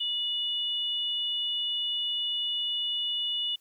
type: tone pair together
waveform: sine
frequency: 2918 / 3512 Hz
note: F#7 / A7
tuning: -25 / -4 cents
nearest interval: minor third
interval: 321 cents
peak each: -29 / -32 dBFS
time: 0-3.56 s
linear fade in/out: 10 ms
effects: white hiss -67 dBFS RMS until 3.6 s